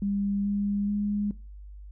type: tone with pitch steps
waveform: sine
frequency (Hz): 200.4 / 202.6 / 205.7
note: G3 / G#3 / G#3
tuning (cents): +38 / -43 / -16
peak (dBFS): -25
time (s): 0.02-1.31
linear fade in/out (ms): 2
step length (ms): 430
effects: noise-tail reverb RT60 0.3 s tail -19 dB re dry + added 50 Hz sine -41 dBFS peak until 1.91 s